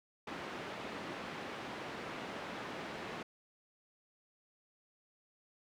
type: band-pass noise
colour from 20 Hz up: pink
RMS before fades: -44 dBFS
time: 0.27-3.23 s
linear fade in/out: 5 ms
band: 210 to 2700 Hz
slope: 12 dB/octave
effects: none